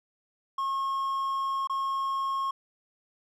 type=tone with dropouts; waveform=triangle; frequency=1084 Hz; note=C#6; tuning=39 cents flat; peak=-25 dBFS; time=0.58-2.51 s; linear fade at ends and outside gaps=5 ms; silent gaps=1.673-1.696 s; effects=none